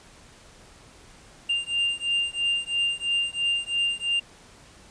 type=beating tone pair; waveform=triangle; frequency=2794 / 2797 Hz; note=F7 / F7; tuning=0 / +2 cents; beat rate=3 Hz; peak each=-25 / -25 dBFS; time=1.49-4.2 s; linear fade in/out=10 ms; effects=pink hiss -51 dBFS RMS until 4.9 s + resampled to 22050 Hz